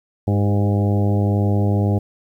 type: harmonic tone with a mistuned harmonic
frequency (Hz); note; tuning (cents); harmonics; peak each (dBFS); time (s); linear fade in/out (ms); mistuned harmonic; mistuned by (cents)
101.9; G#2; -32; 1 / 2 / 3 / 4 / 5 / 6 / 7 / 8; -16 / -22 / -26 / -28 / -30 / -32 / -33 / -34; 0.27-1.99; 10; 4; -27
effects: 9-bit